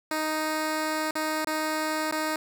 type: tone with dropouts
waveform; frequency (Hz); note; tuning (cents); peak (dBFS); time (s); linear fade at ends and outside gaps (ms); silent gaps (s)
10% pulse; 311.1; D#4; 0; -18; 0.11-2.36; 2; 1.11-1.154 / 1.447-1.471 / 2.113-2.123
effects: none